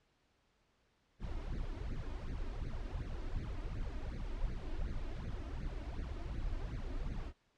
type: noise with flanger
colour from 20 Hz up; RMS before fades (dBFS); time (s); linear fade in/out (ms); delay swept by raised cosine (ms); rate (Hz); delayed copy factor
brown; -40; 1.19-7.33; 50; 0.46 to 3.26; 2.7; +0.85
effects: pink hiss -75 dBFS RMS until 7.57 s + low-pass 5000 Hz 12 dB/octave